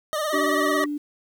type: tone with vibrato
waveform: 25% pulse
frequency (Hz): 610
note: D#5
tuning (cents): -34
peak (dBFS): -20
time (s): 0.13-0.84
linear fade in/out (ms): 0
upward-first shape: sine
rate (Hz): 18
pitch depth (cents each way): 66
type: harmonic tone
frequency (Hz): 381.3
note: G4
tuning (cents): -48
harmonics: 1 / 3 / 5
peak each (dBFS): -27 / -27 / -27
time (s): 0.32-0.86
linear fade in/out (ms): 20
type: tone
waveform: sine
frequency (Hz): 293.7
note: D4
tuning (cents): 0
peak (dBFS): -25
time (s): 0.33-0.98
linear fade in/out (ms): 10
effects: 9-bit